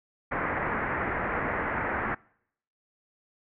white low-pass noise, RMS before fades -30 dBFS, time 0.31-2.15 s, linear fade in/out 10 ms, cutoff 2000 Hz, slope 48 dB/octave, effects noise-tail reverb RT60 0.7 s tail -25 dB re dry

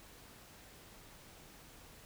silence, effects pink hiss -57 dBFS RMS until 2.05 s

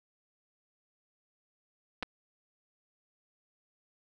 clicks, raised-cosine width 0.3 ms, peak -19 dBFS, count 2, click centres 2.026 / 2.03 s, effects none

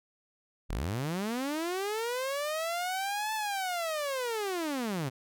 sawtooth linear two-way sweep, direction up then down, 31.29 to 879 to 121.9 Hz, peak -27 dBFS, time 0.69-5.1 s, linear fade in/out 20 ms, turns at 3.34 s, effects none

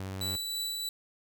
sawtooth tone, 95.5 Hz, G2, 45 cents flat, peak -32 dBFS, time 0-0.36 s, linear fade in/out 0 ms
sawtooth tone with tremolo, 3953 Hz, B7, 1 cent sharp, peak -28 dBFS, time 0.21-0.89 s, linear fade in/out 2 ms, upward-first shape triangle, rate 3.1 Hz, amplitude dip 30%
effects none

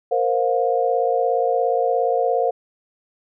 sine chord, Bb suspended second, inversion none, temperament equal with one note detuned, 466.2 / 523.3 / 710.7 Hz, Bb4 / C5 / F5, 0 / 0 / +30 cents, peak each -21 dBFS, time 0.11-2.51 s, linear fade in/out 10 ms, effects none

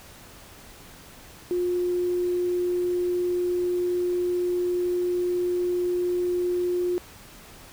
sine tone with quantisation, 355.9 Hz, F4, 33 cents sharp, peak -22 dBFS, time 1.51-6.98 s, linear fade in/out 0 ms, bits 8, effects pink hiss -47 dBFS RMS until 7.72 s

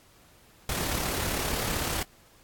pink noise with amplitude modulation, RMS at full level -28 dBFS, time 0.69-2.03 s, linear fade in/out 2 ms, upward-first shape sine, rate 35.6 Hz, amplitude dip 40%, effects pink hiss -58 dBFS RMS until 2.43 s + AAC 64 kbps

